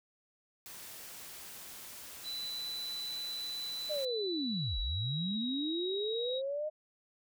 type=noise; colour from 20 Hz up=white; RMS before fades=-48 dBFS; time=0.66-4.05 s; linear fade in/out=0 ms
type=tone with pitch glide; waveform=sine; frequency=3986 to 3813 Hz; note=B7 to A#7; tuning=+15 to +38 cents; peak=-37 dBFS; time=2.23-6.42 s; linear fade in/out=50 ms; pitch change=-77 cents; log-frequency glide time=4.23-5.47 s
type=linear two-way sweep; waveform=sine; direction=down then up; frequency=622.3 to 40 to 622.3 Hz; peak=-33 dBFS; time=3.89-6.7 s; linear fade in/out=20 ms; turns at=4.79 s
effects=none